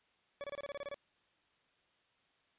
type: tone bursts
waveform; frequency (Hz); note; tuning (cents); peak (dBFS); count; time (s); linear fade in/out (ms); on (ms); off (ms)
40% pulse; 568; C#5; +42; -39; 10; 0.41-0.943; 0; 29; 27
effects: white hiss -73 dBFS RMS until 2.58 s + resampled to 8000 Hz